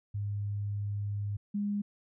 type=tone pair in turn; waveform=sine; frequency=102.2 / 204.4 Hz; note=G#2 / G#3; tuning=-27 / -27 cents; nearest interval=octave; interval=1200 cents; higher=second; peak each=-31 / -29 dBFS; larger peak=second; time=0.14-1.37 / 1.54-1.82 s; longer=first; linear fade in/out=10 ms; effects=none